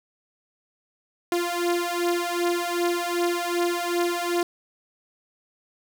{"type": "beating tone pair", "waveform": "sawtooth", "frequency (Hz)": [346.6, 349.2], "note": ["F4", "F4"], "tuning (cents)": [-13, 0], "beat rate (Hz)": 2.6, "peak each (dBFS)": [-22, -22], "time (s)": [1.32, 4.43], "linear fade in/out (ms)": 2, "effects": []}